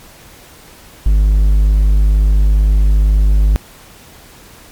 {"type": "tone", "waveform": "triangle", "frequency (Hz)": 51.1, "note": "G#1", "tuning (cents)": -27, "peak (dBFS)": -5, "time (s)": [1.06, 3.56], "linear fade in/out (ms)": 0, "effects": ["pink hiss -40 dBFS RMS until 4.71 s", "MP3 96 kbps"]}